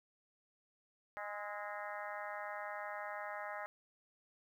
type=harmonic tone with a mistuned harmonic; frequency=206 Hz; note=G#3; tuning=14 cents flat; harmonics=3 / 4 / 5 / 6 / 7 / 8 / 9 / 10; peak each=-47 / -47 / -51 / -49 / -53 / -51 / -50 / -55 dBFS; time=1.17-3.66 s; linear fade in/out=0 ms; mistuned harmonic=6; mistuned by=+43 cents; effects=12-bit